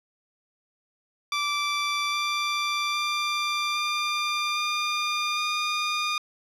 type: tone with pitch steps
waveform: 15% pulse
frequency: 1168 / 1177.5 / 1187 / 1196.7 / 1206.4 / 1216.2 Hz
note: D6 / D6 / D6 / D6 / D6 / D#6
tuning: -10 / +4 / +18 / +32 / +46 / -40 cents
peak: -18 dBFS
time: 1.32-6.18 s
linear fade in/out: 2 ms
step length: 810 ms
effects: low-pass 7000 Hz 12 dB/octave